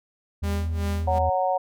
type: tone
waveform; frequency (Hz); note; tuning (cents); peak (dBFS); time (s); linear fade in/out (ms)
triangle; 81; E2; -30; -22; 0.42-1.3; 10
type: tone with tremolo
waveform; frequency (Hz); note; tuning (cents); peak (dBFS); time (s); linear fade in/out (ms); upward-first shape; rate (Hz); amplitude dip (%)
sawtooth; 200.5; G3; +39; -24; 0.43-1.19; 10; sine; 2.7; 90
type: harmonic tone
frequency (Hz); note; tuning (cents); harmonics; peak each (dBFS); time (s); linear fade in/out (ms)
185; F#3; 0; 3 / 4 / 5; -25 / -23 / -28; 1.07-1.58; 10
effects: none